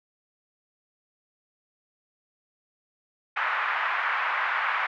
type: band-pass noise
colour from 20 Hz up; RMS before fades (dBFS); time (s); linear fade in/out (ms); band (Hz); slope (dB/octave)
pink; -27; 3.36-4.87; 10; 980 to 2100; 24
effects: none